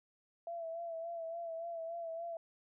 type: tone with vibrato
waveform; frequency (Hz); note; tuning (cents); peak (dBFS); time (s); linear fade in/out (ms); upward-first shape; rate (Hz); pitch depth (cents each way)
sine; 668; E5; +23; -39; 0.47-2.37; 2; sine; 3.5; 41
effects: none

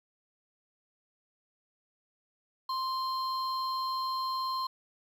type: tone pair together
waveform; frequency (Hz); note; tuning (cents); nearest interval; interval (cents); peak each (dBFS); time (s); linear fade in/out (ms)
triangle; 1046.5 / 4183; C6 / C8; 0 / -1; 2 octaves; 2399; -29 / -37; 2.69-4.67; 5
effects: 10-bit

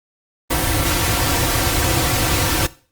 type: noise with comb filter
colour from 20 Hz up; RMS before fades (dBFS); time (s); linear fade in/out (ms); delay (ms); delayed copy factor
pink; -18; 0.5-2.67; 10; 4.8; -0.85
effects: noise-tail reverb RT60 0.4 s tail -18 dB re dry + Opus 32 kbps

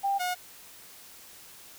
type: tone pair in turn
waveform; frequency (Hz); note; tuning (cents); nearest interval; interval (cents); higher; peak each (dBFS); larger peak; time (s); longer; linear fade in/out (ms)
sine / sawtooth; 793 / 722.9; G5 / F#5; +20 / -40; major second; 160; first; -24; neither; 0.03-0.19 / 0.19-0.35; neither; 20
effects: white hiss -50 dBFS RMS until 1.78 s

